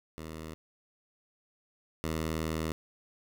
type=tone pair in turn; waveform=10% pulse; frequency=79.4 / 79.75 Hz; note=D#2 / D#2; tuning=+36 / +43 cents; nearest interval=unison; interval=7 cents; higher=second; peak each=-32 / -23 dBFS; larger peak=second; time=0.18-0.54 / 2.04-2.72 s; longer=second; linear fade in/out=0 ms; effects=none